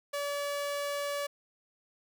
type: tone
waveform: sawtooth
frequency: 573 Hz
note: D5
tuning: 43 cents flat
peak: -28 dBFS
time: 0.13-1.27 s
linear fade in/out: 10 ms
effects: none